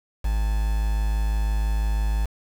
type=tone with quantisation; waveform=triangle; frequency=53 Hz; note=G#1; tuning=36 cents sharp; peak=-18 dBFS; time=0.24-2.26 s; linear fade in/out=10 ms; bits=6; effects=none